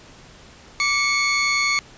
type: tone pair together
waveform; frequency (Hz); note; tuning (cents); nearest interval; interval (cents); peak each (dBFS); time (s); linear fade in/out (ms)
sawtooth; 1162.8 / 2195; D6 / C#7; -18 / -18; major seventh; 1100; -21 / -15; 0.8-1.79; 0
effects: pink hiss -46 dBFS RMS until 1.97 s + resampled to 16000 Hz